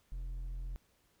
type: tone with hard clipping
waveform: sine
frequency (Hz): 42.76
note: F1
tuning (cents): -36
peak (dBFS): -39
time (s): 0.12-0.76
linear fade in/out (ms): 0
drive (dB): 4
effects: pink hiss -72 dBFS RMS until 1.2 s